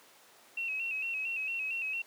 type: tone with vibrato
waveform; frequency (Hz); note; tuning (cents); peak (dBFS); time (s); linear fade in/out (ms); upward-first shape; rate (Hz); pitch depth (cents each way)
sine; 2637; E7; 0; -32; 0.57-2.02; 5; square; 4.4; 55
effects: pink hiss -58 dBFS RMS until 2.06 s + high-pass 400 Hz 12 dB/octave